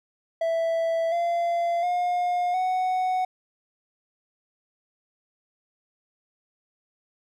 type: tone with pitch steps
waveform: triangle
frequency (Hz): 660 / 686 / 713.1 / 741.3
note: E5 / F5 / F5 / F#5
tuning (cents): +2 / -31 / +36 / +3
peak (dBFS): -20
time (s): 0.41-3.25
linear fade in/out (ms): 5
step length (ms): 710
effects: none